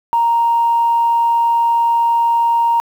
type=tone; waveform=sine; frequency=932.3 Hz; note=A#5; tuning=in tune; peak=-10 dBFS; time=0.13-2.8 s; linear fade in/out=0 ms; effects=tanh soft clip ceiling -6 dBFS + 7-bit